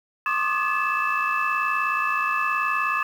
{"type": "tone cluster", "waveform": "sine", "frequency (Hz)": [1077, 1174, 1233, 1712, 2632], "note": ["C6", "D6", "D#6", "A6", "E7"], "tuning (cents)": [50, -1, -16, -48, -3], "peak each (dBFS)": -27, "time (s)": [0.26, 3.03], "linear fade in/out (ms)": 2, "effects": ["tanh soft clip ceiling -12 dBFS", "8-bit"]}